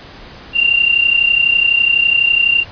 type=tone pair together; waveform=sine; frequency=2751 / 2783 Hz; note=F7 / F7; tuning=-27 / -7 cents; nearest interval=unison; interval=20 cents; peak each=-15 / -11 dBFS; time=0.53-2.65 s; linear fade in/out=50 ms; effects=pink hiss -36 dBFS RMS until 2.71 s + resampled to 11025 Hz